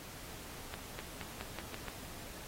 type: accelerating click train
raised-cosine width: 0.3 ms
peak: -24 dBFS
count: 7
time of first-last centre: 0.74-1.883 s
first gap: 250 ms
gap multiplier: 0.89
effects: pink hiss -49 dBFS RMS until 2.47 s + AAC 48 kbps